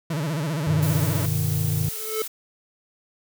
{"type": "tone with vibrato", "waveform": "40% pulse", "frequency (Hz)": 153.6, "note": "D#3", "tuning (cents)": -22, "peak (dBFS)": -23, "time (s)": [0.1, 1.26], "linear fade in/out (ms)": 5, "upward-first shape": "sine", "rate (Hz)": 15, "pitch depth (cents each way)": 170}
{"type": "chord", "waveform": "triangle", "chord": "G augmented", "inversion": "none", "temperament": "just", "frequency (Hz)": [98, 122.5, 153.12], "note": ["G2", "B2", "D#3"], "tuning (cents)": [0, -14, -27], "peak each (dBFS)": [-24, -26, -22], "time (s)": [0.67, 1.89], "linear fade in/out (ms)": 5}
{"type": "noise", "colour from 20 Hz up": "blue", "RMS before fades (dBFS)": -32, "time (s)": [0.82, 2.28], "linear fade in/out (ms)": 10}
{"type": "tone with exponential growth", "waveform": "square", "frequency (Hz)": 436.3, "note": "A4", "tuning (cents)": -15, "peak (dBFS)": -22, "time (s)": [1.76, 2.22], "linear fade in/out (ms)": 2, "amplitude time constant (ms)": 98}
{"effects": []}